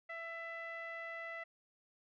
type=tone with low-pass filter; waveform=sawtooth; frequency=666 Hz; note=E5; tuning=18 cents sharp; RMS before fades=-45 dBFS; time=0.09-1.44 s; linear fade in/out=10 ms; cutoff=2100 Hz; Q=5.4; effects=none